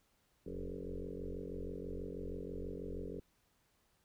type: tone with frequency modulation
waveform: sine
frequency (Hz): 229.5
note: A#3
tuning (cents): -27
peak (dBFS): -40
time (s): 0.46-3.2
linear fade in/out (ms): 5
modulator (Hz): 46.2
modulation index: 5.5
effects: pink hiss -75 dBFS RMS until 4.04 s